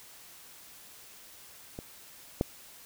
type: clicks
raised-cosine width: 2 ms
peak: -25 / -12 dBFS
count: 2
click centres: 1.789 / 2.411 s
effects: white hiss -52 dBFS RMS until 2.85 s